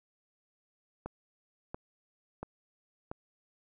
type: click train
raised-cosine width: 1 ms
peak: -24 dBFS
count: 4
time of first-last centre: 1.06-3.115 s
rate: 1.46 Hz
effects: none